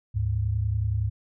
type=tone pair together; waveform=sine; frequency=74.2 / 104.86 Hz; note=D2 / G#2; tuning=+18 / +17 cents; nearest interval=tritone; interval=599 cents; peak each=-28 / -24 dBFS; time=0.14-1.1 s; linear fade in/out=20 ms; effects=none